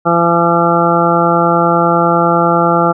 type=harmonic tone; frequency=170 Hz; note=F3; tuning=46 cents flat; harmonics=1 / 2 / 3 / 4 / 5 / 7 / 8; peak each=-16 / -16 / -16 / -16 / -16 / -16 / -16 dBFS; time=0.05-2.93 s; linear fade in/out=20 ms; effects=none